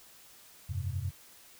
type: chord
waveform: sine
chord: F suspended second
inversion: none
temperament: equal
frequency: 87.31 / 98 / 130.81 Hz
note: F2 / G2 / C3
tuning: 0 / 0 / 0 cents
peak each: -36 / -35 / -38 dBFS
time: 0.69-1.11 s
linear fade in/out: 10 ms
effects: white hiss -56 dBFS RMS until 1.59 s